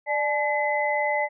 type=tone cluster; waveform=sine; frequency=593 / 856 / 2028 Hz; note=D5 / A5 / B6; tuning=+17 / -48 / +45 cents; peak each=-26 dBFS; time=0.06-1.29 s; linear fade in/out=50 ms; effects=none